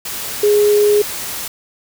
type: tone in noise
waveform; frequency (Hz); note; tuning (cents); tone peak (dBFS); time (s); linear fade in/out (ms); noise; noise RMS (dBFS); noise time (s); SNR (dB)
sine; 415.3; G#4; 0; -9; 0.43-1.02; 5; white; -25; 0.05-1.48; +13
effects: none